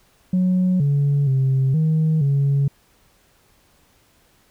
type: tone with pitch steps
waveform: sine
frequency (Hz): 183.4 / 142.2 / 133.1 / 157.7 / 139.8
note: F#3 / C#3 / C3 / D#3 / C#3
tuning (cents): -15 / +45 / +30 / +24 / +15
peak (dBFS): -13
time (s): 0.33-2.68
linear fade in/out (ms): 5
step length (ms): 470
effects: tanh soft clip ceiling -13 dBFS + pink hiss -58 dBFS RMS until 4.5 s